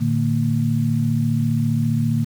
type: tone cluster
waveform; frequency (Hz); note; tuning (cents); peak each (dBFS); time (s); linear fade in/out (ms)
sine; 114 / 148.9 / 228.7; A#2 / D3 / A#3; -38 / +24 / -33; -21; 0-2.25; 20
effects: 7-bit